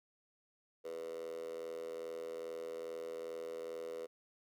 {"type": "tone with high-pass filter", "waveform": "10% pulse", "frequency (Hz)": 82.41, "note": "E2", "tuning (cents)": 0, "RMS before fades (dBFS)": -44, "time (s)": [0.84, 4.07], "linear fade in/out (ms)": 20, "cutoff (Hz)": 470, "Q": 9.9, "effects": []}